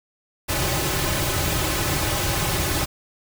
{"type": "noise with comb filter", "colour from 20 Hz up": "pink", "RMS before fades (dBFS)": -23, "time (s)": [0.48, 2.86], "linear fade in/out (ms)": 20, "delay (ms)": 4.3, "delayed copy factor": -0.65, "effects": []}